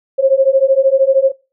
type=beating tone pair; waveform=sine; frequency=530 / 543 Hz; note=C5 / C#5; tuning=+22 / -36 cents; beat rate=13 Hz; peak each=-12 / -10 dBFS; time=0.18-1.32 s; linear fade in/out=20 ms; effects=noise-tail reverb RT60 0.3 s tail -23 dB re dry